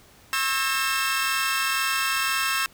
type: tone cluster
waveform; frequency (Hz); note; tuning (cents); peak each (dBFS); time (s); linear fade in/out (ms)
sawtooth; 1082 / 1311 / 1606 / 1824 / 2664; C#6 / E6 / G6 / A#6 / E7; -42 / -10 / +41 / -38 / +18; -26 / -25 / -25 / -28 / -25; 0.33-2.66; 0
effects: pink hiss -53 dBFS RMS until 2.73 s